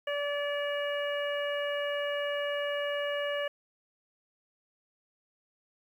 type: harmonic tone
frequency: 577 Hz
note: D5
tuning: 31 cents flat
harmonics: 1 / 2 / 3 / 4 / 5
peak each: -31 / -41 / -37 / -44 / -39 dBFS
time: 0.07-3.48 s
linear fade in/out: 5 ms
effects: 10-bit